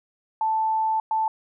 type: tone bursts at uneven times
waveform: sine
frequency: 880 Hz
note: A5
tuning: in tune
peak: -20 dBFS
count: 2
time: 0.41-1 / 1.11-1.28 s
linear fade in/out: 2 ms
effects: none